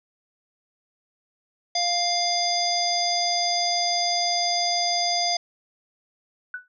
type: harmonic tone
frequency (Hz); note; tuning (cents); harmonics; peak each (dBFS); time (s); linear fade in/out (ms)
699; F5; +1; 1 / 3 / 5 / 7 / 9; -25 / -33 / -32 / -24 / -32; 1.75-5.37; 5
type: tone with exponential decay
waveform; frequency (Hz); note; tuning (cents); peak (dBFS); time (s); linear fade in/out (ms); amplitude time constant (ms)
sine; 1485; F#6; +6; -26; 6.54-6.68; 2; 29
effects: none